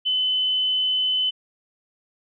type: tone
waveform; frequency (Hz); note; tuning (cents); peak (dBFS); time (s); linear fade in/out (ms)
sine; 3027; F#7; +39; -19; 0.05-1.31; 20
effects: none